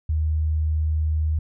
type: tone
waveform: sine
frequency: 77.78 Hz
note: D#2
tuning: in tune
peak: -19 dBFS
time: 0.09-1.39 s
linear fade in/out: 5 ms
effects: none